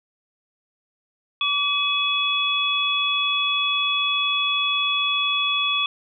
sine tone cluster, 1149 / 2545 / 3393 Hz, D6 / D#7 / G#7, -38 / +39 / +36 cents, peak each -26 / -24 / -22 dBFS, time 1.41-5.86 s, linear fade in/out 2 ms, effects none

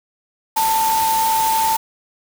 sine tone in noise, 891 Hz, A5, 22 cents sharp, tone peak -15 dBFS, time 0.56-1.77 s, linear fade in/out 10 ms, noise white, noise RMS -24 dBFS, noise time 0.56-1.77 s, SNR +6 dB, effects none

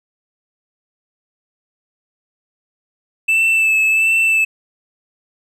triangle tone with vibrato, 2637 Hz, E7, in tune, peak -10 dBFS, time 3.28-4.45 s, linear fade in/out 10 ms, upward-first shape sine, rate 1.4 Hz, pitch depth 24 cents each way, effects none

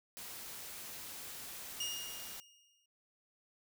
white noise, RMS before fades -47 dBFS, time 0.17-2.4 s, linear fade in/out 0 ms
25% pulse tone with exponential decay, 2846 Hz, F7, 32 cents sharp, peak -31 dBFS, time 1.8-2.86 s, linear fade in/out 5 ms, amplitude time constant 230 ms
effects none

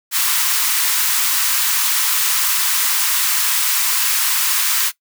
white high-pass noise, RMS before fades -17 dBFS, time 0.11-4.92 s, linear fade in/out 50 ms, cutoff 920 Hz, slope 48 dB/octave, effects noise-tail reverb RT60 0.1 s tail -18 dB re dry

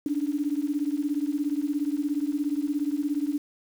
sine beating tone pair, 284.7 / 301.7 Hz, C#4 / D4, +46 / +47 cents, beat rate 17 Hz, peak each -27 / -28 dBFS, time 0.06-3.38 s, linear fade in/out 2 ms, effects 8-bit

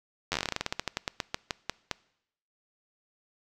slowing click train, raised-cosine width 0.2 ms, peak -11 dBFS, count 24, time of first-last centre 0.32-1.913 s, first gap 10 ms, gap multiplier 1.15, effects noise-tail reverb RT60 0.8 s tail -23 dB re dry

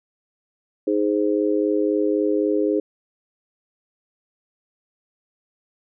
sine chord, Ab major, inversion second, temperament just, 311.5 / 415.3 / 519.1 Hz, Eb4 / Ab4 / C5, +2 / 0 / -14 cents, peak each -21 / -21 / -25 dBFS, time 0.87-2.8 s, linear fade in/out 5 ms, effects none

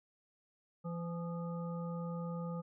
harmonic tone with a mistuned harmonic, 169.8 Hz, F3, 48 cents flat, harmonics 1 / 3 / 5 / 7, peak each -38 / -45 / -53 / -50 dBFS, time 0.84-2.62 s, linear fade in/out 20 ms, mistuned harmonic 7, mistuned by +56 cents, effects none

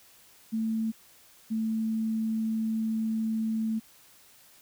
sine tone pair in turn, 222.4 / 221.6 Hz, A3 / A3, +19 / +13 cents, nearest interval unison, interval 6 cents, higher first, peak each -26 dBFS, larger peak neither, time 0.52-0.92 / 1.5-3.8 s, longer second, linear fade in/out 20 ms, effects white hiss -57 dBFS RMS until 4.61 s

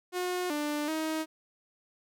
sawtooth tone with pitch steps, 361.1 / 296.4 / 315.8 Hz, F#4 / D4 / D#4, -42 / +16 / +26 cents, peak -26 dBFS, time 0.12-1.26 s, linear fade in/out 50 ms, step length 380 ms, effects none

